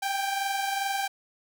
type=tone pair together; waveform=sawtooth; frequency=784 / 806.5 Hz; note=G5 / G5; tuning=0 / +49 cents; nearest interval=unison; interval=49 cents; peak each=-24 / -30 dBFS; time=0.02-1.08 s; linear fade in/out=10 ms; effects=none